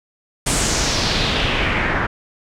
pink noise with low-pass filter sweep, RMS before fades -19 dBFS, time 0.46-2.07 s, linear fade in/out 10 ms, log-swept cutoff 9100 to 1600 Hz, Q 2.6, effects none

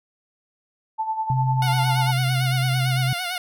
sine tone with tremolo, 880 Hz, A5, in tune, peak -20 dBFS, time 0.98-2.12 s, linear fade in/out 20 ms, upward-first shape sine, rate 10 Hz, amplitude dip 65%
sine tone, 130 Hz, C3, 11 cents flat, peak -19 dBFS, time 1.3-3.13 s, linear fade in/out 2 ms
10% pulse tone with vibrato, 718 Hz, F5, 48 cents sharp, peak -17 dBFS, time 1.62-3.38 s, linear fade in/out 2 ms, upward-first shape sine, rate 8.9 Hz, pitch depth 63 cents each way
effects none

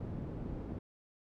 white low-pass noise, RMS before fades -41 dBFS, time 0-0.79 s, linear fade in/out 5 ms, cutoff 230 Hz, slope 12 dB/octave, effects none

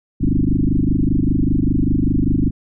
sine tone with frequency modulation, 146.7 Hz, D3, 2 cents flat, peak -13 dBFS, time 0.2-2.51 s, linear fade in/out 20 ms, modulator 25.1 Hz, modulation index 6.3, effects none

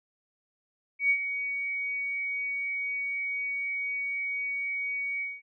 sine tone with ADSR envelope, 2249 Hz, C#7, 24 cents sharp, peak -19 dBFS, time 0.99-5.42 s, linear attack 110 ms, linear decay 72 ms, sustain -10 dB, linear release 210 ms, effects none

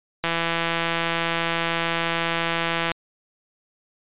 click train, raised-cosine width 0.3 ms, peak -7 dBFS, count 448, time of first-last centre 0.24-2.917 s, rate 167 Hz, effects resampled to 8000 Hz

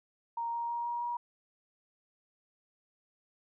sine tone with pitch steps, 932.3 / 938.2 / 944.2 / 950.2 / 956.3 Hz, A#5 / A#5 / A#5 / A#5 / A#5, 0 / +11 / +22 / +33 / +44 cents, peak -32 dBFS, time 0.37-1.17 s, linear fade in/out 5 ms, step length 160 ms, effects none

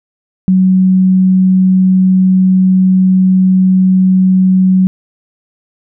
sine tone, 186.8 Hz, F#3, 17 cents sharp, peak -5 dBFS, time 0.48-4.87 s, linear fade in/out 0 ms, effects none

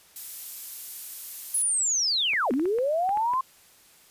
violet noise, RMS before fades -35 dBFS, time 0.16-1.62 s, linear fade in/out 0 ms
sine linear two-way sweep, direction down then up, 10770 to 233.1 to 1073 Hz, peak -22 dBFS, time 1.54-3.41 s, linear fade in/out 5 ms, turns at 2.52 s
clicks, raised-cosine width 0.5 ms, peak -25 dBFS, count 9, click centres 2.335 / 2.508 / 2.538 / 2.596 / 2.656 / 2.786 / 3.092 / 3.173 / 3.336 s
effects white hiss -56 dBFS RMS until 4.1 s + resampled to 32000 Hz

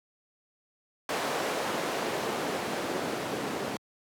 white noise with band-pass filter sweep, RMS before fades -32 dBFS, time 1.09-3.77 s, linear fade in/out 2 ms, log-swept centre 540 to 280 Hz, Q 0.84, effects high-pass 100 Hz 12 dB/octave

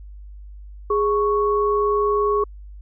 sine tone pair together, 414.3 / 1108.7 Hz, G#4 / C#6, -4 / 0 cents, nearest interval octave + perfect fourth, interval 1704 cents, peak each -18 / -21 dBFS, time 0.9-2.44 s, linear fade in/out 5 ms, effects added 50 Hz sine -36 dBFS peak until 2.81 s

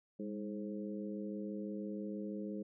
harmonic tone with a mistuned harmonic, 106.1 Hz, G#2, 38 cents sharp, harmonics 2 / 3 / 4 / 5, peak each -41 / -45 / -47 / -49 dBFS, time 0.19-2.63 s, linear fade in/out 10 ms, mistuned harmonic 2, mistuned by -74 cents, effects none

